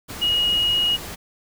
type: tone in noise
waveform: sine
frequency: 2887 Hz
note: F#7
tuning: 43 cents flat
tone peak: -17 dBFS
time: 0.21-0.97 s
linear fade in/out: 20 ms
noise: pink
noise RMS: -34 dBFS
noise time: 0.08-1.16 s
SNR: +14 dB
effects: none